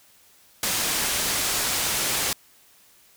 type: low-pass noise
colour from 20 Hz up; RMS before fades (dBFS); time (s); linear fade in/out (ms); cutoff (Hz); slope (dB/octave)
white; -25; 0.63-2.33; 2; 11000; 12
effects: white hiss -56 dBFS RMS until 3.16 s